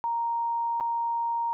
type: tone with dropouts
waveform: sine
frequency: 932.3 Hz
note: A#5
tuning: in tune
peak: -25 dBFS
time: 0.04-1.53 s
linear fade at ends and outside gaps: 0 ms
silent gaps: 0.8-0.808 s
effects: none